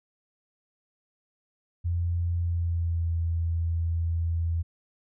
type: tone with pitch glide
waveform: sine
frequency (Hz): 86.1 to 83.5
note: F2 to E2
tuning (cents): -24 to +23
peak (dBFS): -24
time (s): 1.84-4.63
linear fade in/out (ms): 20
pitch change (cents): -53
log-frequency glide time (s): 2.38-3.11
effects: none